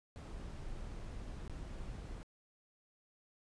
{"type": "noise with dropouts", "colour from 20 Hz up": "brown", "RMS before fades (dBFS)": -45, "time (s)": [0.16, 2.23], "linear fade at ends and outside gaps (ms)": 0, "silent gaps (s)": [[0.993, 0.997], [1.478, 1.497]], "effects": ["resampled to 22050 Hz"]}